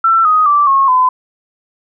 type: tone with pitch steps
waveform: sine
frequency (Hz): 1340 / 1250.3 / 1166.5 / 1088.4 / 1015.5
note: E6 / D#6 / D6 / C#6 / B5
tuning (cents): +28 / +8 / -12 / -32 / +48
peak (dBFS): -7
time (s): 0.04-1.09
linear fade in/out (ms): 5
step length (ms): 210
effects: none